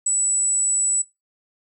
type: tone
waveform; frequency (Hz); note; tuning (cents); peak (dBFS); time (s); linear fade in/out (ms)
sine; 7902; B8; 0; -17; 0.06-1.02; 5
effects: noise-tail reverb RT60 0.2 s tail -20 dB re dry